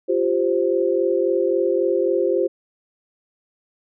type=chord; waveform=sine; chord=F suspended second; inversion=none; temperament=just; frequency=349.2 / 392.9 / 523.8 Hz; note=F4 / G4 / C5; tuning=0 / +4 / +2 cents; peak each=-21 dBFS; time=0.08-2.48 s; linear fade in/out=20 ms; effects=none